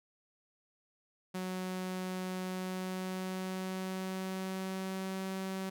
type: tone with pitch glide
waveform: sawtooth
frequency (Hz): 185 to 190.42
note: F#3 to G3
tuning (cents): 0 to -50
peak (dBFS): -32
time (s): 1.34-5.7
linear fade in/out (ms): 10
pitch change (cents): +50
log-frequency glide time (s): 2.43-5.25
effects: none